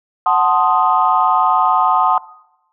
sine chord, F# diminished seventh, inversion none, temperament equal, 740 / 880 / 1046.5 / 1244.5 Hz, F#5 / A5 / C6 / Eb6, 0 / 0 / 0 / 0 cents, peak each -16 dBFS, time 0.26-2.18 s, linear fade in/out 2 ms, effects noise-tail reverb RT60 0.9 s tail -20 dB re dry + tanh soft clip ceiling 0 dBFS

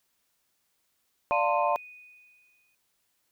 sine chord, D minor seventh, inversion none, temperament equal with one note detuned, 587.3 / 698.5 / 896.4 / 1046.5 Hz, D5 / F5 / A5 / C6, 0 / 0 / +32 / 0 cents, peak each -28 dBFS, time 1.31-1.76 s, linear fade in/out 0 ms
sine tone with exponential decay, 2482 Hz, D#7, 5 cents flat, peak -29 dBFS, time 1.32-2.75 s, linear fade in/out 2 ms, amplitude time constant 310 ms
effects tanh soft clip ceiling -11 dBFS + white hiss -74 dBFS RMS until 3.31 s

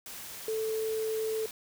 sine tone in noise, 440 Hz, A4, in tune, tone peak -29 dBFS, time 0.48-1.46 s, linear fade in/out 2 ms, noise white, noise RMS -43 dBFS, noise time 0.06-1.51 s, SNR +11 dB, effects none

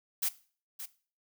blue noise with echo, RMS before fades -30 dBFS, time 0.22-0.29 s, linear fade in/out 10 ms, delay 570 ms, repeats 1, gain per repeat -11 dB, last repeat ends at 0.86 s, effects noise-tail reverb RT60 0.4 s tail -17 dB re dry

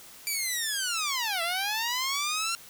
10% pulse linear two-way sweep, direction down then up, 2349 to 659.3 to 1379 Hz, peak -19 dBFS, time 0.27-2.55 s, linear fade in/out 0 ms, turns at 1.42 s, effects white hiss -49 dBFS RMS until 2.69 s

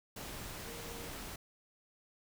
sine tone in noise, 466.2 Hz, A#4, in tune, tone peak -51 dBFS, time 0.66-1.09 s, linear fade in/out 5 ms, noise pink, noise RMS -45 dBFS, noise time 0.16-1.36 s, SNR -9 dB, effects none

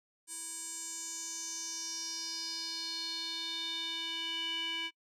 square tone with band-pass filter sweep, 329.6 Hz, E4, in tune, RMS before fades -39 dBFS, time 0.27-4.91 s, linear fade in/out 50 ms, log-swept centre 8600 to 2700 Hz, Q 5.6, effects noise-tail reverb RT60 0.1 s tail -24 dB re dry

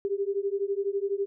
sine beating tone pair, 392 / 404 Hz, G4 / G#4, 0 / -48 cents, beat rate 12 Hz, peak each -29 dBFS, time 0.05-1.26 s, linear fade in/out 0 ms, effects none

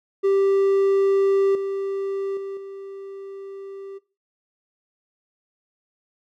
triangle tone with level steps, 392 Hz, G4, in tune, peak -14 / -22 / -27 / -32 dBFS, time 0.23-3.99 s, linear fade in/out 20 ms, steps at 1.55 / 2.37 / 2.57 s, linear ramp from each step 2 ms, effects noise-tail reverb RT60 0.3 s tail -18 dB re dry

